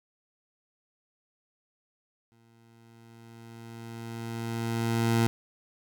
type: tone with exponential growth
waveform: 20% pulse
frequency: 115.2 Hz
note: A#2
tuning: 20 cents flat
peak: -16 dBFS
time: 2.32-5.27 s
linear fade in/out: 0 ms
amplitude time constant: 640 ms
effects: none